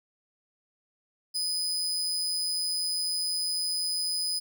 35% pulse tone, 4993 Hz, D#8, 5 cents sharp, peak -26 dBFS, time 1.34-4.4 s, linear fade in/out 20 ms, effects none

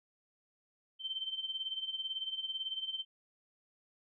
sine tone with tremolo, 3107 Hz, G7, 16 cents flat, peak -33 dBFS, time 0.99-3.05 s, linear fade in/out 50 ms, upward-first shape sine, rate 18 Hz, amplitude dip 75%, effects none

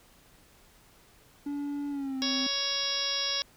triangle tone with pitch glide, 286.7 to 262.9 Hz, D4 to C4, -42 to +8 cents, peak -29 dBFS, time 1.46-2.47 s, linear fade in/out 5 ms, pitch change -150 cents, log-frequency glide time 1.9-2.18 s
harmonic tone, 557 Hz, C#5, 8 cents sharp, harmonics 1 / 2 / 3 / 4 / 5 / 6 / 7 / 8 / 9 / 10, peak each -42 / -42 / -41 / -42 / -40 / -35 / -35 / -44 / -34 / -33 dBFS, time 2.22-3.42 s, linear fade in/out 0 ms
effects pink hiss -59 dBFS RMS until 3.56 s

